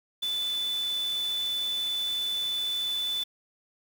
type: tone in noise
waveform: sine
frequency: 3497 Hz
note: A7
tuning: 11 cents flat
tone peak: -27 dBFS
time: 0.22-3.24 s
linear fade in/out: 10 ms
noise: white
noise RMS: -43 dBFS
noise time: 0.22-3.24 s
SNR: +13 dB
effects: none